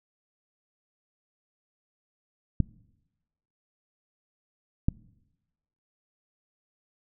clicks, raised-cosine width 5 ms, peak -10 dBFS, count 2, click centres 2.603 / 4.885 s, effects noise-tail reverb RT60 1.0 s tail -23 dB re dry

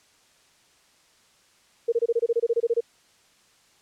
sine tone bursts, 466.2 Hz, A#4, in tune, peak -18 dBFS, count 14, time 1.88-2.807 s, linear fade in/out 10 ms, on 43 ms, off 25 ms, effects white hiss -60 dBFS RMS until 3.81 s + low-pass 8000 Hz 12 dB/octave

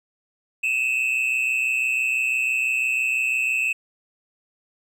triangle tone pair together, 2540 / 2666 Hz, D#7 / E7, +35 / +19 cents, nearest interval minor second, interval 84 cents, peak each -20 dBFS, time 0.63-3.73 s, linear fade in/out 10 ms, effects tanh soft clip ceiling -15 dBFS

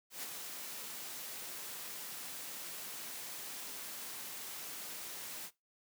white noise with ADSR envelope, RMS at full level -41 dBFS, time 0.1-5.51 s, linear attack 130 ms, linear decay 19 ms, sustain -4 dB, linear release 57 ms, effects noise-tail reverb RT60 0.2 s tail -19 dB re dry + high-pass 150 Hz 12 dB/octave

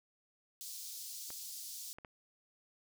pink high-pass noise, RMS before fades -46 dBFS, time 0.61-1.93 s, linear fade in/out 0 ms, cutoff 4500 Hz, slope 24 dB/octave
clicks, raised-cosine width 0.5 ms, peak -34 dBFS, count 3, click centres 1.304 / 1.985 / 2.048 s
effects none

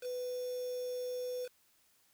sine tone with quantisation, 497.9 Hz, B4, 14 cents sharp, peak -36 dBFS, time 0.01-1.49 s, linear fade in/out 50 ms, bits 8, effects white hiss -70 dBFS RMS until 2.13 s

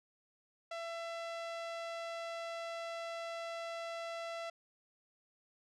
sawtooth tone, 670 Hz, E5, 28 cents sharp, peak -36 dBFS, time 0.71-4.5 s, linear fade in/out 5 ms, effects low-pass 5000 Hz 12 dB/octave

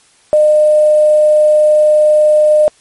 sine tone with quantisation, 607 Hz, D#5, 43 cents flat, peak -5 dBFS, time 0.33-2.68 s, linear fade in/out 0 ms, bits 5, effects white hiss -49 dBFS RMS until 2.8 s + MP3 48 kbps

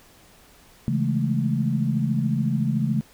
sine chord, A major seventh, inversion first, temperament just, 137.5 / 165 / 206.2 / 220 Hz, C#3 / E3 / G#3 / A3, -14 / +2 / -12 / 0 cents, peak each -24 / -27 / -28 / -25 dBFS, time 0.88-3.01 s, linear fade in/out 0 ms, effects pink hiss -53 dBFS RMS until 3.13 s

